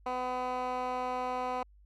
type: tone with band-pass filter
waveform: 15% pulse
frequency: 251.9 Hz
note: B3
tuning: 34 cents sharp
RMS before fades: -34 dBFS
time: 0.06-1.63 s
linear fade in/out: 5 ms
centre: 940 Hz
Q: 1.2
effects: added 50 Hz sine -56 dBFS peak until 1.85 s